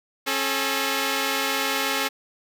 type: tone pair together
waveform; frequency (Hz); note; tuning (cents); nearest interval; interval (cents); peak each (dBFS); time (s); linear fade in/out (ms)
5% pulse; 271.8 / 431; C#4 / A4; -34 / -36; minor sixth; 798; -14; 0.26-2.09; 20
effects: none